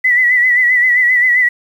sine tone with vibrato, 1975.5 Hz, B6, in tune, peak -8 dBFS, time 0.04-1.49 s, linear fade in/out 10 ms, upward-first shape sine, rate 7.6 Hz, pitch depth 54 cents each way, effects 7-bit

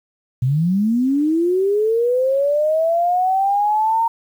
sine linear sweep, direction up, 120 to 925 Hz, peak -14 dBFS, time 0.42-4.08 s, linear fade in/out 5 ms, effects 8-bit

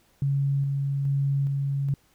sine tone with tremolo, 139.1 Hz, C#3, 6 cents sharp, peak -21 dBFS, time 0.22-1.94 s, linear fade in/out 2 ms, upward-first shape square, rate 1.2 Hz, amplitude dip 25%, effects pink hiss -63 dBFS RMS until 2.14 s

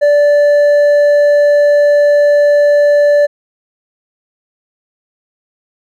sine tone with hard clipping, 583 Hz, D5, 13 cents flat, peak -7 dBFS, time 0.01-3.27 s, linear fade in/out 20 ms, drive 4 dB, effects none

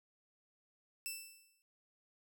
10% pulse tone with exponential decay, 2660 Hz, E7, 15 cents sharp, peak -29 dBFS, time 1.06-1.62 s, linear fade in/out 0 ms, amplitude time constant 120 ms, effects none

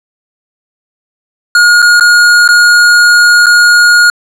square tone with dropouts, 1433 Hz, F6, 44 cents sharp, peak -3 dBFS, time 1.55-4.1 s, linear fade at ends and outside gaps 2 ms, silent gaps 1.82-1.825 / 1.998-2.008 / 2.478-2.488 / 3.46-3.466 s, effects low-pass 9000 Hz 12 dB/octave

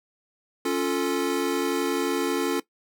square chord, Db augmented, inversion none, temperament equal, 277.2 / 349.2 / 440 Hz, Db4 / F4 / A4, 0 / 0 / 0 cents, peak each -28 dBFS, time 0.65-2.6 s, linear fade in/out 5 ms, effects noise-tail reverb RT60 0.1 s tail -18 dB re dry

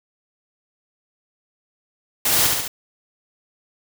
white noise with echo, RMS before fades -19 dBFS, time 2.25-2.47 s, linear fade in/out 5 ms, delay 70 ms, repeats 3, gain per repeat -3 dB, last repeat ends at 2.68 s, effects none

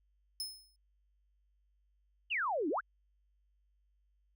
sawtooth tone with exponential decay, 5190 Hz, E8, 28 cents flat, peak -32 dBFS, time 0.4-0.76 s, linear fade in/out 1 ms, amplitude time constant 78 ms
sine exponential two-way sweep, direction down then up, 3057 to 274.6 to 1764 Hz, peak -31 dBFS, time 2.3-2.81 s, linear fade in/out 20 ms, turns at 2.69 s
effects added 50 Hz sine -70 dBFS peak until 4.35 s

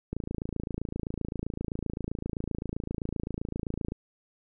click train, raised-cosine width 3 ms, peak -19 dBFS, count 106, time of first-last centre 0.13-3.921 s, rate 27.7 Hz, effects none

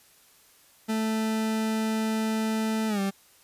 40% pulse tone with pitch glide, 220 to 196 Hz, A3 to G3, 0 to 0 cents, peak -24 dBFS, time 0.88-3.11 s, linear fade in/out 20 ms, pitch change -200 cents, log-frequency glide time 2.88-3 s, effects white hiss -58 dBFS RMS until 3.43 s + resampled to 32000 Hz

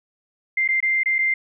sine tone with dropouts, 2093 Hz, C7, in tune, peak -17 dBFS, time 0.57-1.34 s, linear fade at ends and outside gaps 5 ms, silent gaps 0.678-0.687 / 0.804-0.826 / 1.034-1.058 / 1.184-1.188 s, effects none

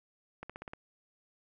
accelerating click train, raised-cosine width 0.5 ms, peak -27 dBFS, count 6, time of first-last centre 0.43-0.735 s, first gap 66 ms, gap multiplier 0.96, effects none

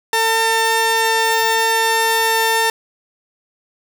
sawtooth tone pair together, 450.2 / 900.4 Hz, A4 / A5, +40 / +40 cents, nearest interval octave, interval 1200 cents, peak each -16 / -10 dBFS, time 0.13-2.7 s, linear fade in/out 2 ms, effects none

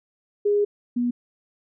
sine tone pair in turn, 411.1 / 242.5 Hz, G#4 / B3, -18 / -31 cents, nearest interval major sixth, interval 913 cents, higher first, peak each -17 / -20 dBFS, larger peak first, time 0.45-0.65 / 0.96-1.11 s, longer first, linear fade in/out 10 ms, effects none

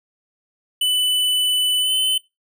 square tone with pitch glide, 2992 to 3039 Hz, F#7 to F#7, +19 to +46 cents, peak -17 dBFS, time 0.81-2.18 s, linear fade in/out 5 ms, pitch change +27 cents, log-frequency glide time 1.8-1.92 s, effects noise-tail reverb RT60 0.2 s tail -20 dB re dry

